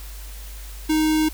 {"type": "tone with notch filter", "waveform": "square", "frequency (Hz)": 311.1, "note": "D#4", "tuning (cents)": 0, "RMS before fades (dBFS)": -19, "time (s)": [0.89, 1.29], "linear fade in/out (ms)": 10, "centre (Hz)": 1200, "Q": 1.6, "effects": ["added 50 Hz sine -34 dBFS peak until 1.33 s", "white hiss -43 dBFS RMS until 1.33 s"]}